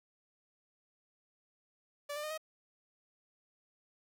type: tone with pitch steps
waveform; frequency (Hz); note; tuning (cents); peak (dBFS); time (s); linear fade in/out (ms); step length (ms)
sawtooth; 580 / 596 / 612.4 / 629.2; D5 / D5 / D#5 / D#5; -22 / +25 / -28 / +19; -34; 2.09-2.378; 10; 72
effects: none

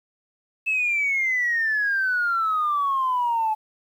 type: exponential sweep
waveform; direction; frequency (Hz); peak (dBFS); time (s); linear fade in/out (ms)
sine; down; 2632 to 856; -19; 0.66-3.55; 20
effects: tanh soft clip ceiling -15 dBFS + 9-bit

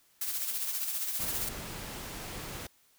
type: noise with tremolo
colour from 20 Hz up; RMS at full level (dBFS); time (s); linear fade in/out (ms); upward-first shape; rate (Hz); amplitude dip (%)
blue; -32; 0.21-1.49; 5; sine; 15; 45
type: noise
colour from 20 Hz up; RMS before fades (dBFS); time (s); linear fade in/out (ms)
pink; -41; 1.19-2.67; 5
effects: white hiss -66 dBFS RMS until 2.98 s

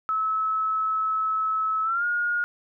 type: tone with pitch glide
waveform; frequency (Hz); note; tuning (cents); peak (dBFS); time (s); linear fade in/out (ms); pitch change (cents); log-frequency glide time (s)
sine; 1297 to 1430.8; E6 to F6; -28 to +41; -22; 0.09-2.44; 0; +169; 1.83-2.05
effects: none

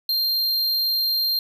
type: tone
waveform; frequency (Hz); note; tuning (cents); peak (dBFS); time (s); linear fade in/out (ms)
square; 4186; C8; 0; -20; 0.09-1.39; 2
effects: none

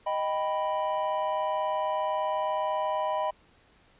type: chord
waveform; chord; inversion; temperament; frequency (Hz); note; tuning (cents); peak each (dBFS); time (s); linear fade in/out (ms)
triangle; Eb augmented; none; equal; 622.3 / 784 / 987.8; Eb5 / G5 / B5; 0 / 0 / 0; -28 / -31 / -28; 0.06-3.31; 10
effects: pink hiss -61 dBFS RMS until 3.99 s + resampled to 8000 Hz

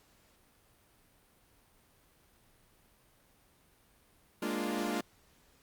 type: chord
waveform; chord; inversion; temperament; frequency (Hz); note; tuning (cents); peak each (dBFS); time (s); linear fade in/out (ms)
sawtooth; Bb dominant seventh; third; equal; 207.7 / 233.1 / 293.7 / 349.2; Ab3 / Bb3 / D4 / F4; 0 / 0 / 0 / 0; -34; 4.42-5.01; 5
effects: pink hiss -66 dBFS RMS until 5.62 s + Opus 48 kbps

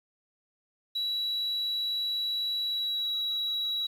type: tone with pitch glide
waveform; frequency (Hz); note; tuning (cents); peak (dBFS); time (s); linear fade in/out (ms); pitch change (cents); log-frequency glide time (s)
sine; 3914 to 3891; B7 to B7; -16 to -27; -26; 0.95-3.87; 10; -11; 2.63-3.1
effects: tanh soft clip ceiling -26 dBFS + 9-bit

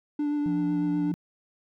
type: tone with vibrato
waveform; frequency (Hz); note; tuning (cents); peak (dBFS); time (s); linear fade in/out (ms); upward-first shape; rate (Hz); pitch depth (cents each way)
triangle; 293.5; D4; -1; -22; 0.19-1.12; 5; triangle; 8; 20
type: tone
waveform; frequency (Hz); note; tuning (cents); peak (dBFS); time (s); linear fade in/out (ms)
sine; 173.3; F3; -13; -28; 0.46-1.14; 0
effects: tanh soft clip ceiling -16 dBFS

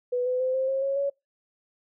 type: tone with pitch steps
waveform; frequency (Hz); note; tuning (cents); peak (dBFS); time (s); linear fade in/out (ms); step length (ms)
sine; 493.9 / 504.3 / 514.9 / 525.7 / 536.7 / 548 / 559.5; B4 / B4 / C5 / C5 / C5 / C#5 / C#5; 0 / +36 / -28 / +8 / +44 / -20 / +16; -23; 0.12-1.1; 10; 140
effects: noise-tail reverb RT60 0.2 s tail -24 dB re dry

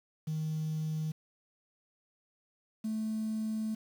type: tone pair in turn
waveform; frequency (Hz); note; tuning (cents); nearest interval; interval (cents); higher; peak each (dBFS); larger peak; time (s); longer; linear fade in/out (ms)
triangle; 156.4 / 218.6; D#3 / A3; +9 / -11; tritone; 580; second; -28 / -28; neither; 0.27-1.12 / 2.84-3.75; second; 10
effects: tanh soft clip ceiling -28 dBFS + 9-bit

